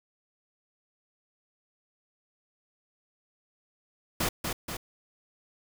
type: noise with echo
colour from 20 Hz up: pink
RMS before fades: -28 dBFS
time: 4.2-4.29 s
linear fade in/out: 5 ms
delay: 240 ms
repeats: 2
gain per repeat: -4 dB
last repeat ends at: 4.77 s
effects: none